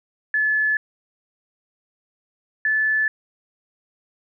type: tone pair in turn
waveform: sine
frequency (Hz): 1724 / 1739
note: A6 / A6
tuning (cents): -36 / -21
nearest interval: unison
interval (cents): 15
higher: second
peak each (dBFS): -17 / -17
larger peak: neither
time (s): 0.34-0.77 / 2.65-3.08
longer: neither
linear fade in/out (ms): 2
effects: none